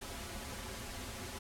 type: noise with comb filter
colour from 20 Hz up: pink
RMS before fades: -44 dBFS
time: 0.01-1.39 s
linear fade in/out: 10 ms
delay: 6.5 ms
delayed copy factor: -0.8
effects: low-pass 12000 Hz 12 dB/octave